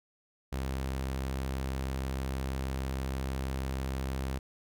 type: tone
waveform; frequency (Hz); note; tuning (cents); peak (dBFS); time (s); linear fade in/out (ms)
sawtooth; 66.3; C2; +23; -28; 0.52-4.39; 10
effects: none